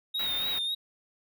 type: tone with vibrato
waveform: triangle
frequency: 3729 Hz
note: A#7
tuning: in tune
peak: -27 dBFS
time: 0.14-0.75 s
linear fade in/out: 10 ms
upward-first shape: sine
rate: 3.6 Hz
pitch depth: 51 cents each way
type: band-stop noise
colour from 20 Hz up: white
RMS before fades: -38 dBFS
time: 0.19-0.59 s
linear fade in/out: 5 ms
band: 3400 to 16000 Hz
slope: 24 dB/octave
effects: none